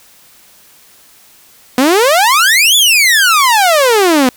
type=exponential two-way sweep; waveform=sawtooth; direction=up then down; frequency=243.3 to 3520 to 243.3 Hz; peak=-3 dBFS; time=1.78-4.29 s; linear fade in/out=2 ms; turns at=2.76 s; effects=white hiss -44 dBFS RMS until 4.36 s